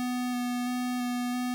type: tone with vibrato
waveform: square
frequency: 246.9 Hz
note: B3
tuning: in tune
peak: -29 dBFS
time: 0-1.54 s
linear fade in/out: 0 ms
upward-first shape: square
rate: 1.5 Hz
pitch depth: 10 cents each way
effects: none